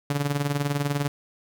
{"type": "tone with tremolo", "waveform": "sawtooth", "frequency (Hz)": 143.5, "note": "D3", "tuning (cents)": -40, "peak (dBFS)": -17, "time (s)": [0.1, 1.08], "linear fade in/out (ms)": 2, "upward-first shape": "sine", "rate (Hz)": 20, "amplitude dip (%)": 70, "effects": []}